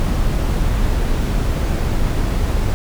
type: noise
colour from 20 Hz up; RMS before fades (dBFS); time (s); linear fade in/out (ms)
brown; -17; 0-2.74; 0
effects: none